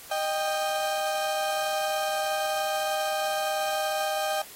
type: tone pair together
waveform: 35% pulse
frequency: 617.9 / 790 Hz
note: D#5 / G5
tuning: -12 / +13 cents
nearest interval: major third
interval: 425 cents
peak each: -27 dBFS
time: 0.11-4.42 s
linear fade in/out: 5 ms
effects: white hiss -46 dBFS RMS until 4.55 s + AAC 48 kbps